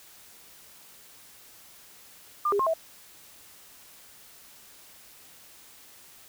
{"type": "tone with pitch steps", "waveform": "sine", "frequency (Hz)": [1199, 404.6, 1067, 650], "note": ["D6", "G#4", "C6", "E5"], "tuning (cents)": [36, -45, 34, -24], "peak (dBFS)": -22, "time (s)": [2.45, 2.738], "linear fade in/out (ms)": 5, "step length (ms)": 72, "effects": ["white hiss -52 dBFS RMS until 6.28 s"]}